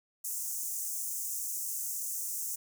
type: high-pass noise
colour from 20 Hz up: pink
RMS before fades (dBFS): -36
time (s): 0.24-2.56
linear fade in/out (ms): 10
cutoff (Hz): 6300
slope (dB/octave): 48
effects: none